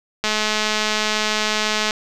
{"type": "click train", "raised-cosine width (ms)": 0.2, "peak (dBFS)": -3, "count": 358, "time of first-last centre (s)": [0.24, 1.908], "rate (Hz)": 214, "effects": []}